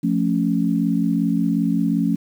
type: chord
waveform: sine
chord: F augmented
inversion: none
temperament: equal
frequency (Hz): 174.61 / 220 / 277.2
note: F3 / A3 / C#4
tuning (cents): 0 / 0 / 0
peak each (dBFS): -21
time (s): 0.03-2.16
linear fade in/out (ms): 10
effects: 8-bit